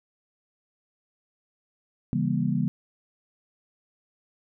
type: chord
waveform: sine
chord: C# diminished seventh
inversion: none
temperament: just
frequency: 138.59 / 166.31 / 199.57 / 239.5 Hz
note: C#3 / E3 / G3 / Bb3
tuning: 0 / +16 / +31 / +47 cents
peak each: -28 dBFS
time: 2.13-2.68 s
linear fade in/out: 0 ms
effects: none